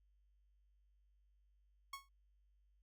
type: tone with exponential decay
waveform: sawtooth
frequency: 1100 Hz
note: C#6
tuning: 14 cents flat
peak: -39 dBFS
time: 1.93-2.09 s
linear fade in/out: 5 ms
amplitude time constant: 33 ms
effects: added 50 Hz sine -70 dBFS peak until 2.82 s